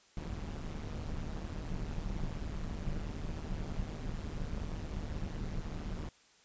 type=noise with amplitude modulation; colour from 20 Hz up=brown; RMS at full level=-35 dBFS; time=0.17-6.09 s; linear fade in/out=2 ms; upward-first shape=sine; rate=154 Hz; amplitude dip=80%; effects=white hiss -64 dBFS RMS until 6.44 s + resampled to 16000 Hz